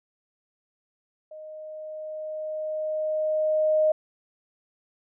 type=tone with level ramp; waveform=sine; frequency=620 Hz; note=D#5; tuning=6 cents flat; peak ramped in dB=-39 to -17 dBFS; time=1.31-3.92 s; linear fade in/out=5 ms; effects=none